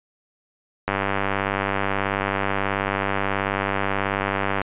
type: click train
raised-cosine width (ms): 0.5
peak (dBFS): -7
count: 369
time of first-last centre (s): 0.88-4.616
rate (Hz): 98.5
effects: resampled to 8000 Hz